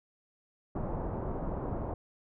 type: low-pass noise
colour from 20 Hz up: pink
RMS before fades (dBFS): -35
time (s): 0.75-1.94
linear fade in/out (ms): 5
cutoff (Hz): 970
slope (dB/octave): 24
effects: none